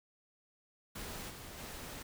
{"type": "noise with level steps", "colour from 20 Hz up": "pink", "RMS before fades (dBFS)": [-44, -49, -46], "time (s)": [0.95, 2.03], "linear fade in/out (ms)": 10, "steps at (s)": [1.29, 1.57], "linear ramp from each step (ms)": 20, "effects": []}